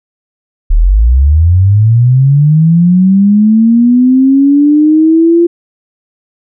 sine linear sweep, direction up, 34.65 to 345.2 Hz, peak -3 dBFS, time 0.7-5.47 s, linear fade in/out 10 ms, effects none

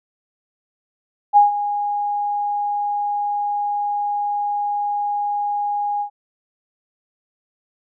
sine tone with ADSR envelope, 822 Hz, G#5, 18 cents flat, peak -6 dBFS, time 1.33-6.1 s, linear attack 38 ms, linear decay 140 ms, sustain -13 dB, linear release 91 ms, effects none

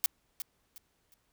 blue noise with echo, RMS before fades -26 dBFS, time 0.04-0.06 s, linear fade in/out 0 ms, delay 360 ms, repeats 3, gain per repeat -11 dB, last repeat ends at 1.14 s, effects pink hiss -74 dBFS RMS until 1.32 s

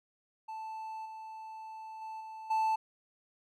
triangle tone with level steps, 880 Hz, A5, in tune, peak -37 / -41 / -38 / -41 / -25 dBFS, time 0.48-2.76 s, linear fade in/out 10 ms, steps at 1.05 / 2.01 / 2.2 / 2.5 s, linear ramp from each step 10 ms, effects none

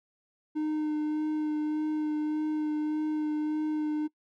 triangle tone with vibrato, 305.3 Hz, D#4, 33 cents flat, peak -25 dBFS, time 0.55-4.08 s, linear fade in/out 20 ms, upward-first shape sine, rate 1.7 Hz, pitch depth 14 cents each way, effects noise-tail reverb RT60 0.1 s tail -23 dB re dry

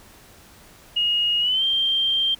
sine tone with pitch glide, 2870 to 3166 Hz, F7 to G7, +47 to +17 cents, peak -18 dBFS, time 0.96-2.35 s, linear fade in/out 10 ms, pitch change +170 cents, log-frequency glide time 1.4-1.64 s, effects pink hiss -49 dBFS RMS until 2.39 s

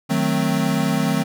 square chord, D# diminished seventh, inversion none, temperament equal, 155.56 / 185 / 220 / 261.6 Hz, D#3 / F#3 / A3 / C4, 0 / 0 / 0 / 0 cents, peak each -24 dBFS, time 0.09-1.24 s, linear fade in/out 20 ms, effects none

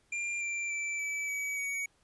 square tone with pitch steps, 2389 / 2360 / 2332 / 2304 / 2276 / 2248 Hz, D7 / D7 / D7 / D7 / C#7 / C#7, +29 / +8 / -13 / -34 / +45 / +24 cents, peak -33 dBFS, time 0.12-1.86 s, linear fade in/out 5 ms, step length 290 ms, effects pink hiss -70 dBFS RMS until 2.03 s + resampled to 24000 Hz

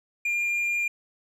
triangle tone, 2402 Hz, D7, 38 cents sharp, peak -22 dBFS, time 0.25-0.88 s, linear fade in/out 5 ms, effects resampled to 32000 Hz

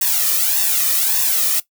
blue noise with flanger, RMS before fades -17 dBFS, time 0.01-1.6 s, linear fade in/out 5 ms, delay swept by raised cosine 1.1 to 1.67 ms, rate 1.7 Hz, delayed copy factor +1, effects noise-tail reverb RT60 0.1 s tail -17 dB re dry

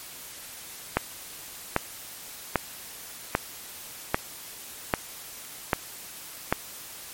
click train, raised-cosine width 0.5 ms, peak -5 dBFS, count 8, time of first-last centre 0.97-6.526 s, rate 1.26 Hz, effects white hiss -42 dBFS RMS until 7.13 s + MP3 64 kbps

